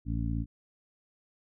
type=harmonic tone; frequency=56.6 Hz; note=A1; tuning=50 cents sharp; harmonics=1 / 2 / 3 / 4 / 5; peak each=-32 / -33 / -38 / -38 / -38 dBFS; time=0.05-0.46 s; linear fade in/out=50 ms; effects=none